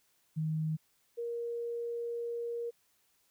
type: tone pair in turn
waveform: sine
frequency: 157 / 470.5 Hz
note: D#3 / A#4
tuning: +16 / +16 cents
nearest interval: octave + perfect fifth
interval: 1900 cents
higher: second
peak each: -30 / -34 dBFS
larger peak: first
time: 0.36-0.77 / 1.17-2.71 s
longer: second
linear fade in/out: 20 ms
effects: white hiss -72 dBFS RMS until 3.3 s